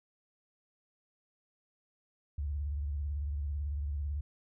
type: tone with vibrato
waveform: sine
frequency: 72.2 Hz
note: D2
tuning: 29 cents flat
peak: -32 dBFS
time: 2.38-4.21 s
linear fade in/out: 5 ms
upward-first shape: sine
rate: 18 Hz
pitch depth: 130 cents each way
effects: none